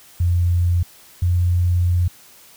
sine tone pair in turn, 87.31 / 88.32 Hz, F2 / F2, 0 / +20 cents, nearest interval unison, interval 20 cents, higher second, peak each -14 dBFS, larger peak neither, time 0.2-0.83 / 1.22-2.08 s, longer second, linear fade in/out 5 ms, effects white hiss -47 dBFS RMS until 2.56 s

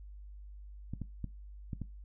clicks, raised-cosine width 5 ms, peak -25 dBFS, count 5, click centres 0.936 / 1.017 / 1.243 / 1.732 / 1.817 s, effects noise-tail reverb RT60 0.2 s tail -18 dB re dry + added 50 Hz sine -46 dBFS peak until 2.04 s

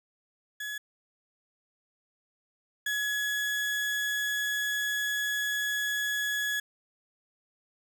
35% pulse tone pair in turn, 1693 / 1686.1 Hz, G#6 / G#6, +33 / +26 cents, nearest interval unison, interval 7 cents, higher first, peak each -32 / -26 dBFS, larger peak second, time 0.6-0.78 / 2.86-6.6 s, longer second, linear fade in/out 5 ms, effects none

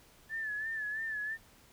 sine tone with vibrato, 1745 Hz, A6, 15 cents flat, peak -34 dBFS, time 0.29-1.38 s, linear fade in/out 50 ms, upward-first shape sine, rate 3 Hz, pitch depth 61 cents each way, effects pink hiss -61 dBFS RMS until 1.72 s

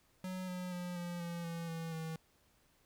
square tone with pitch steps, 185 / 181.4 / 177.87 / 174.42 / 171.02 / 167.7 / 164.44 / 161.24 Hz, F#3 / F#3 / F3 / F3 / F3 / E3 / E3 / E3, 0 / -34 / +32 / -2 / -36 / +30 / -4 / -38 cents, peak -40 dBFS, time 0.24-2.16 s, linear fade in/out 2 ms, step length 240 ms, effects pink hiss -71 dBFS RMS until 2.85 s

